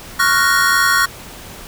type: chord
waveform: square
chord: Gb major seventh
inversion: second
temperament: equal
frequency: 1108.7 / 1396.9 / 1480 / 1864.7 Hz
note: Db6 / F6 / Gb6 / Bb6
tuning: 0 / 0 / 0 / 0 cents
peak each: -18 dBFS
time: 0.19-1.06 s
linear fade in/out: 10 ms
effects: pink hiss -35 dBFS RMS until 1.67 s